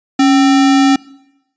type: tone with sample-and-hold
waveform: sine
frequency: 275.6 Hz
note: C#4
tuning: 10 cents flat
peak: -6 dBFS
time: 0.19-0.96 s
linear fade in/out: 5 ms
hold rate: 1050 Hz
effects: noise-tail reverb RT60 0.9 s tail -22 dB re dry + resampled to 16000 Hz

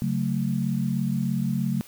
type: chord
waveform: sine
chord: F# minor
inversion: second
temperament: just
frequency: 138.75 / 185 / 222 Hz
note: C#3 / F#3 / A3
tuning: +2 / 0 / +16 cents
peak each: -27 dBFS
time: 0.02-1.81 s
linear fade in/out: 0 ms
effects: white hiss -49 dBFS RMS until 1.87 s

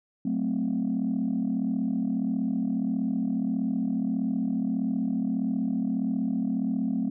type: chord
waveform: sine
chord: F# diminished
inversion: none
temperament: equal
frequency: 185 / 220 / 261.6 Hz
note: F#3 / A3 / C4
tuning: 0 / 0 / 0 cents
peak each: -30 / -27 / -27 dBFS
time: 0.25-7.1 s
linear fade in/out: 5 ms
effects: tanh soft clip ceiling -19 dBFS

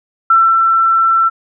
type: tone with ADSR envelope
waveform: sine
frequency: 1342 Hz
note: E6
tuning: 31 cents sharp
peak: -5 dBFS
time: 0.3-1.3 s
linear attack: 5 ms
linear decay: 250 ms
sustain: -3 dB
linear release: 26 ms
effects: none

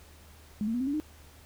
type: tone with pitch steps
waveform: sine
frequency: 210 / 226.4 / 244 / 263.1 / 283.6 / 305.7 Hz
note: G#3 / A3 / B3 / C4 / C#4 / D#4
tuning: +19 / +50 / -21 / +10 / +40 / -30 cents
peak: -27 dBFS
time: 0.61-1 s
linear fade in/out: 0 ms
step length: 65 ms
effects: added 76 Hz sine -53 dBFS peak until 1.45 s + pink hiss -56 dBFS RMS until 1.45 s

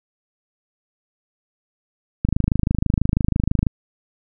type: click train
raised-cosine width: 5 ms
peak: -5 dBFS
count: 38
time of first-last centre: 2.25-3.668 s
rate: 26.1 Hz
effects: none

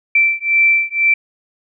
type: beating tone pair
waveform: sine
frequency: 2337 / 2339 Hz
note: D7 / D7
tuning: -9 / -8 cents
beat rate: 2 Hz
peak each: -14 dBFS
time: 0.15-1.14 s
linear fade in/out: 5 ms
effects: none

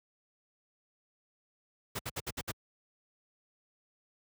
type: noise bursts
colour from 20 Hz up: pink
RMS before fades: -36 dBFS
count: 6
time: 1.95-2.518 s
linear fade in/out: 10 ms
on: 43 ms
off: 62 ms
effects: high-pass 60 Hz 12 dB/octave

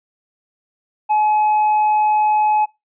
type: tone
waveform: triangle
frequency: 850 Hz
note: G#5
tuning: 40 cents sharp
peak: -11 dBFS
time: 1.09-2.66 s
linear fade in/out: 20 ms
effects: noise-tail reverb RT60 0.2 s tail -21 dB re dry + resampled to 8000 Hz

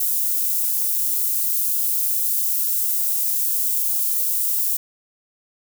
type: high-pass noise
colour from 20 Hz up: white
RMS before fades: -21 dBFS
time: 0-4.77 s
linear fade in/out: 5 ms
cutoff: 12000 Hz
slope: 12 dB/octave
effects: none

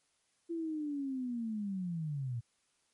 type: linear sweep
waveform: sine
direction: down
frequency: 340 to 113.5 Hz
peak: -34 dBFS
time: 0.49-2.41 s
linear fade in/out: 20 ms
effects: white hiss -75 dBFS RMS until 2.93 s + MP3 48 kbps

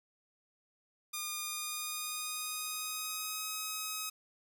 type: tone with pitch glide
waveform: 5% pulse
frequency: 1215 to 1268.8 Hz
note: D#6 to D#6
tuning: -42 to +33 cents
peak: -25 dBFS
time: 1.13-4.1 s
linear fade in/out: 10 ms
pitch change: +75 cents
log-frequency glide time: 1.43-3.47 s
effects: none

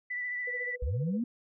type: tone with vibrato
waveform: sine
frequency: 1975.5 Hz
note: B6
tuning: in tune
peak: -32 dBFS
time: 0.1-0.76 s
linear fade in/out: 10 ms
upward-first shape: sine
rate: 14 Hz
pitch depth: 21 cents each way
type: tone with tremolo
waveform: sine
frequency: 493.9 Hz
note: B4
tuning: in tune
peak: -37 dBFS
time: 0.47-1.2 s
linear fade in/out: 5 ms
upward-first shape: sine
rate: 15 Hz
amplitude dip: 90%
type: linear sweep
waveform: sine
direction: up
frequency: 51.91 to 246.9 Hz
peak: -28 dBFS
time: 0.82-1.24 s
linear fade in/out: 5 ms
effects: none

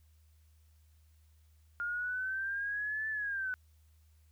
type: exponential two-way sweep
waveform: sine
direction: up then down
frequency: 1410 to 1760 to 1489 Hz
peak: -33 dBFS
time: 1.8-3.54 s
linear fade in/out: 0 ms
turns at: 3.09 s
effects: added 77 Hz sine -61 dBFS peak until 4.31 s + white hiss -75 dBFS RMS until 4.31 s

